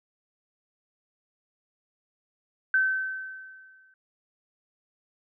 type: tone with exponential decay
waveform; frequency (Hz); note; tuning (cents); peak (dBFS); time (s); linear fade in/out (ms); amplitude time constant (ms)
sine; 1537; G6; -35; -18; 2.74-3.94; 2; 260
effects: none